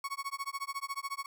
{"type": "tone with tremolo", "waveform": "35% pulse", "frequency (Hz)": 1108.7, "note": "C#6", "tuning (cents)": 0, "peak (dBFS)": -31, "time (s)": [0.04, 1.26], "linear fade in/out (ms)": 2, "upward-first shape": "sine", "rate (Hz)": 14, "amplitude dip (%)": 100, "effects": []}